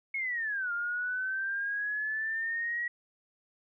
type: linear two-way sweep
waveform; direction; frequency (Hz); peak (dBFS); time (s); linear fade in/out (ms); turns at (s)
sine; down then up; 2200 to 1396 to 1920; -30; 0.14-2.88; 5; 0.72
effects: none